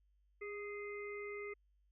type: harmonic tone with a mistuned harmonic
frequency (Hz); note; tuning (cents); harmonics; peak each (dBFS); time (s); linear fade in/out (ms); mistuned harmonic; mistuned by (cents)
415.3; G#4; 0; 1 / 3 / 5 / 6; -44 / -54 / -48 / -59; 0.41-1.54; 10; 1; -24
effects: added 50 Hz sine -70 dBFS peak until 1.91 s